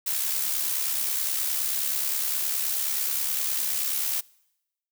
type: noise with amplitude modulation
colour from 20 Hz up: blue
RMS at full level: -25 dBFS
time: 0.06-4.21 s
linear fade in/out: 10 ms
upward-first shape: sine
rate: 69.5 Hz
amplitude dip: 45%
effects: noise-tail reverb RT60 0.9 s tail -25 dB re dry